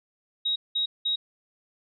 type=tone bursts; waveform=sine; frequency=3800 Hz; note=A#7; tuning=33 cents sharp; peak=-23 dBFS; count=3; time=0.45-1.16 s; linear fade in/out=10 ms; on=110 ms; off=190 ms; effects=none